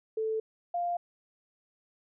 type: tone pair in turn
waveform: sine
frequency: 440 / 698.5 Hz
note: A4 / F5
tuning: 0 / 0 cents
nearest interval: minor sixth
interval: 800 cents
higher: second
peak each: -28 dBFS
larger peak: neither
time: 0.17-0.4 / 0.74-0.97 s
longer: neither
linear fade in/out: 5 ms
effects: none